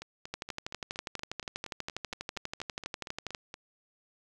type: two click trains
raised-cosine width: 0.2 ms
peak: -24 / -18 dBFS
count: 16 / 38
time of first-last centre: 0.02-3.541 / 0.34-3.348 s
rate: 4.26 / 12.3 Hz
effects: none